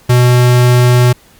square tone, 123.47 Hz, B2, in tune, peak -6 dBFS, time 0.09-1.13 s, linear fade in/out 10 ms, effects pink hiss -45 dBFS RMS until 1.39 s + Opus 48 kbps

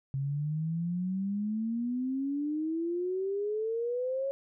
sine exponential sweep, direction up, 134.5 to 553 Hz, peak -29 dBFS, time 0.14-4.31 s, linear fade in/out 0 ms, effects none

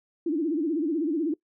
sine tone with vibrato, 312.8 Hz, D#4, 9 cents sharp, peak -23 dBFS, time 0.26-1.34 s, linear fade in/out 5 ms, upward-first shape sine, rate 16 Hz, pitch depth 170 cents each way, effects noise-tail reverb RT60 0.1 s tail -21 dB re dry

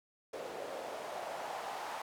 white noise with band-pass filter sweep, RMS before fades -42 dBFS, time 0.33-2.02 s, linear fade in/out 5 ms, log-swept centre 500 to 870 Hz, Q 2.9, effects none

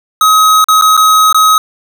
square tone with dropouts, 1269 Hz, D#6, 34 cents sharp, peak -5 dBFS, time 0.21-1.58 s, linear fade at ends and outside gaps 2 ms, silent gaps 0.643-0.685 / 0.813-0.821 / 0.968-0.975 / 1.327-1.345 s, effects none

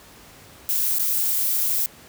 violet noise with dropouts, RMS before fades -22 dBFS, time 0.69-1.86 s, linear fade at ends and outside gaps 1 ms, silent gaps 0.986-0.994 s, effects pink hiss -47 dBFS RMS until 2.08 s + high-pass 60 Hz 12 dB/octave

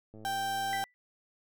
click train, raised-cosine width 2 ms, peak -37 dBFS, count 76, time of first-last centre 0.14-0.834 s, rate 108 Hz
35% pulse tone, 784 Hz, G5, in tune, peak -29 dBFS, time 0.25-0.84 s, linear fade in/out 0 ms
sine tone with exponential decay, 1975.5 Hz, B6, in tune, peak -32 dBFS, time 0.73-0.94 s, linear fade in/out 0 ms, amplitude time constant 44 ms
effects none

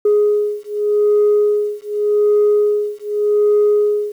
sine beating tone pair, 416.3 / 417.15 Hz, G#4 / G#4, +4 / +8 cents, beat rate 0.85 Hz, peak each -14 dBFS, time 0.05-4.12 s, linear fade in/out 5 ms, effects tanh soft clip ceiling -7 dBFS + 8-bit

